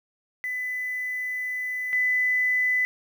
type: tone pair in turn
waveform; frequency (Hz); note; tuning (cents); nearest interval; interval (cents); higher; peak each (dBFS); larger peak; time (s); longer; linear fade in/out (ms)
sine; 2002 / 2002; B6 / B6; +23 / +23; unison; 0; neither; -27 / -20; second; 0.44-1.93 / 1.93-2.85; first; 0
effects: 8-bit